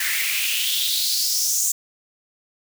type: noise with high-pass filter sweep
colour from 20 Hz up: white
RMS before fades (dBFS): -22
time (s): 0-1.72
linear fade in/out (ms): 5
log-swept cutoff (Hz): 1800 to 7100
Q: 4.5
effects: none

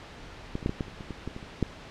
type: clicks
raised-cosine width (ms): 3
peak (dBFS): -17 / -25 / -13 / -16 / -16 / -30 / -27 / -22 / -20 / -25 / -29 / -11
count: 12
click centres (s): 0.554 / 0.628 / 0.661 / 0.694 / 0.808 / 0.882 / 1.008 / 1.107 / 1.276 / 1.364 / 1.428 / 1.627
effects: pink hiss -45 dBFS RMS until 1.9 s + low-pass 4000 Hz 12 dB/octave

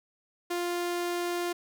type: tone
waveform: sawtooth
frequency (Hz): 349.8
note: F4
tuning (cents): +3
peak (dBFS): -25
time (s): 0.5-1.53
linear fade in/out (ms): 10
effects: none

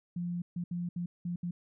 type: tone bursts at uneven times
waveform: sine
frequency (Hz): 174.61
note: F3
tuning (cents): 0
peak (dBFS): -32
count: 6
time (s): 0.16-0.42 / 0.56-0.64 / 0.71-0.89 / 0.96-1.06 / 1.25-1.36 / 1.43-1.51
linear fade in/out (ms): 5
effects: none

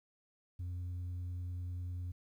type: tone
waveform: sine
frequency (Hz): 89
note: F2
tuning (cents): +33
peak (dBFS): -35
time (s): 0.59-2.12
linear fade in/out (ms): 10
effects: tanh soft clip ceiling -37 dBFS + 12-bit

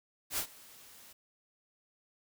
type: noise with ADSR envelope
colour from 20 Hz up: white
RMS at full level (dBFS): -32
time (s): 0.3-1.13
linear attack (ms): 79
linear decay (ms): 83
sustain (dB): -23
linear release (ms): 6
effects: none

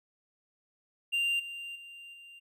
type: tone with level steps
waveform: triangle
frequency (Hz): 2785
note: F7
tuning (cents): -5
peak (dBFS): -25 / -37 / -44 / -47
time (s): 1.12-2.4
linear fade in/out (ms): 20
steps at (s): 1.39 / 1.75 / 2.13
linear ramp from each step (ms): 10
effects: none

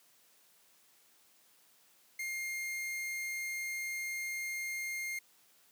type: tone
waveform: 45% pulse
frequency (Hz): 2122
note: C7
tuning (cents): +24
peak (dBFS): -36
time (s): 2.19-5.19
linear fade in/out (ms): 5
effects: white hiss -66 dBFS RMS until 5.71 s + high-pass 150 Hz 12 dB/octave

